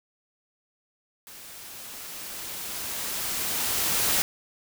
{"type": "noise with level ramp", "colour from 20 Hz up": "white", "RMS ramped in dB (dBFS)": [-45, -23], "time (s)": [1.27, 4.22], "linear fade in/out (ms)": 0, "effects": []}